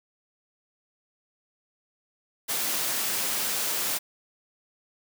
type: high-pass noise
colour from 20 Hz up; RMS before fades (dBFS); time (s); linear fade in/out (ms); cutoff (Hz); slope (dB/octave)
white; -28; 2.48-3.99; 20; 170; 12
effects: none